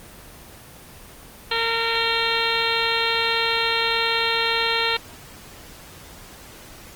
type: harmonic tone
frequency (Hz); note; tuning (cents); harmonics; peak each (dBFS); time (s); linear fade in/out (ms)
458.3; A#4; -29; 1 / 2 / 3 / 4 / 5 / 6 / 7 / 8 / 9; -28 / -28 / -28 / -28 / -28 / -28 / -28 / -28 / -28; 1.51-4.97; 5
effects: pink hiss -43 dBFS RMS until 6.95 s + Opus 24 kbps